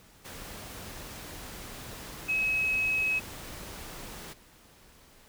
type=tone in noise; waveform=sine; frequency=2560 Hz; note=D#7; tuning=49 cents sharp; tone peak=-25 dBFS; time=2.28-3.2 s; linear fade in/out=20 ms; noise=pink; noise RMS=-43 dBFS; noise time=0.24-4.34 s; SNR=+15 dB; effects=pink hiss -57 dBFS RMS until 5.28 s